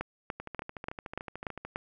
two click trains, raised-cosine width 0.5 ms, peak -24 / -18 dBFS, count 18 / 7, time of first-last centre 0.4-1.65 / 0.01-1.759 s, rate 13.6 / 3.43 Hz, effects none

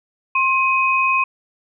sine tone pair together, 1062.7 / 2518 Hz, C6 / D#7, +27 / +20 cents, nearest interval octave + minor third, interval 1493 cents, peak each -17 dBFS, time 0.35-1.24 s, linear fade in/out 5 ms, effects none

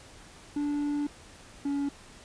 triangle tone pair in turn, 291.2 / 282.6 Hz, D4 / C#4, -15 / +34 cents, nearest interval minor second, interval 51 cents, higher first, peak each -25 dBFS, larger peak neither, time 0.56-1.07 / 1.65-1.89 s, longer first, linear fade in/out 5 ms, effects pink hiss -51 dBFS RMS until 2.24 s + resampled to 22050 Hz

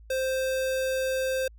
square tone, 523.3 Hz, C5, in tune, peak -26 dBFS, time 0.1-1.48 s, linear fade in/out 5 ms, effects added 55 Hz sine -47 dBFS peak until 1.58 s

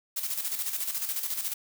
blue noise with tremolo, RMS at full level -30 dBFS, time 0.16-1.54 s, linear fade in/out 10 ms, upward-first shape square, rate 14 Hz, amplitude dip 55%, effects none

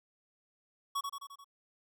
square tone with echo, 1118 Hz, C#6, 14 cents sharp, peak -32 dBFS, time 0.95-1.01 s, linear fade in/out 10 ms, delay 87 ms, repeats 5, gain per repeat -4 dB, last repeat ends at 1.445 s, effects none

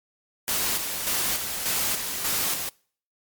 white noise with tremolo, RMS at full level -25 dBFS, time 0.48-2.69 s, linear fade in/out 0 ms, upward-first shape square, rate 1.7 Hz, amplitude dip 45%, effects noise-tail reverb RT60 0.5 s tail -25 dB re dry + MP3 96 kbps

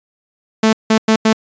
sawtooth tone bursts at uneven times, 220 Hz, A3, in tune, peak -5 dBFS, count 4, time 0.63-0.73 / 0.9-0.98 / 1.08-1.16 / 1.25-1.33 s, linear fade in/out 5 ms, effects resampled to 16000 Hz

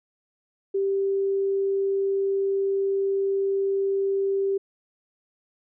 sine tone, 392 Hz, G4, in tune, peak -21 dBFS, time 0.74-4.58 s, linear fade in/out 10 ms, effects none

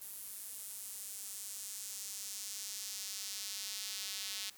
square tone with high-pass filter sweep, 100.5 Hz, G2, 44 cents sharp, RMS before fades -44 dBFS, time 0.01-4.5 s, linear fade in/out 5 ms, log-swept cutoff 11000 to 3800 Hz, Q 1.3, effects white hiss -59 dBFS RMS until 4.57 s

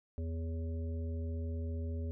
harmonic tone with a mistuned harmonic, 82.41 Hz, E2, in tune, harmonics 1 / 3 / 5 / 7, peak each -35 / -45 / -49 / -52 dBFS, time 0.18-2.11 s, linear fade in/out 0 ms, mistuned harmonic 7, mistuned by -45 cents, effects none

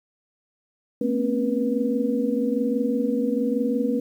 sine tone cluster, 225.6 / 250.6 / 271.7 / 483.6 Hz, A3 / B3 / C#4 / B4, +44 / +25 / -35 / -36 cents, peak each -26 dBFS, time 1.01-4 s, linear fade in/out 5 ms, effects 9-bit

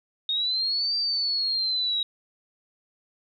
sine linear two-way sweep, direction up then down, 3700 to 4692 to 3819 Hz, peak -23 dBFS, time 0.29-2.03 s, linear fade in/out 2 ms, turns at 0.96 s, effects none

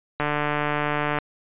click train, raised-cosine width 0.5 ms, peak -9 dBFS, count 147, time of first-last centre 0.2-1.186 s, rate 148 Hz, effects resampled to 8000 Hz

